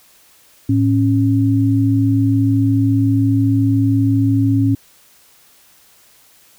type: tone pair together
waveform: sine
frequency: 109.1 / 274.7 Hz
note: A2 / C#4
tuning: -14 / -16 cents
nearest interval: octave + major third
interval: 1598 cents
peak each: -14 dBFS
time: 0.69-4.75 s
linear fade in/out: 5 ms
effects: white hiss -50 dBFS RMS until 6.58 s